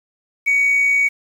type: tone with amplitude modulation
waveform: sine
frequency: 2250 Hz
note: C#7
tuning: 25 cents sharp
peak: -9 dBFS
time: 0.46-1.09 s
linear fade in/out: 20 ms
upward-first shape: sine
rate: 60.1 Hz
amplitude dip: 45%
effects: tanh soft clip ceiling -10 dBFS + 7-bit